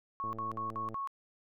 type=tone bursts; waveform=sine; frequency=1102 Hz; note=C#6; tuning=11 cents flat; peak=-34 dBFS; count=5; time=0.2-1.074 s; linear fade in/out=0 ms; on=130 ms; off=56 ms
type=click train; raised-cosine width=2 ms; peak=-34 dBFS; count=79; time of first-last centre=0.24-0.943 s; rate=111 Hz
effects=none